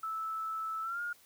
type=tone with pitch glide; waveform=sine; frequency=1312 to 1422.5 Hz; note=E6 to F6; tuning=-9 to +31 cents; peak=-34 dBFS; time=0.03-1.13 s; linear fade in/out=5 ms; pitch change=+140 cents; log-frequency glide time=0.82-1.01 s; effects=white hiss -62 dBFS RMS until 1.25 s